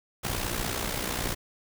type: noise with amplitude modulation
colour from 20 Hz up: pink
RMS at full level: -28 dBFS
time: 0.23-1.35 s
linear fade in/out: 20 ms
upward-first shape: sine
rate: 60.6 Hz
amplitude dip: 65%
effects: none